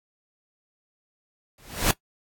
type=noise with exponential growth; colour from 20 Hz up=pink; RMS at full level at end=-17 dBFS; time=1.58-1.91 s; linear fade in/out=2 ms; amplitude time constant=70 ms; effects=noise-tail reverb RT60 0.1 s tail -19 dB re dry + AAC 64 kbps